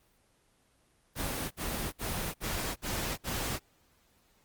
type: noise bursts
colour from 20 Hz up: pink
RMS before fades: -34 dBFS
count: 6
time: 1.15-3.595 s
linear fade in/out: 50 ms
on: 360 ms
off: 57 ms
effects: pink hiss -68 dBFS RMS until 4.44 s + Opus 24 kbps